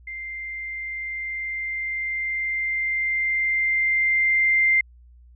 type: tone with level ramp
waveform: sine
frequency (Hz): 2093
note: C7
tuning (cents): 0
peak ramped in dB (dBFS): -31 to -15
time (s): 0.07-4.81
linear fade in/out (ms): 5
effects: added 60 Hz sine -47 dBFS peak until 5.35 s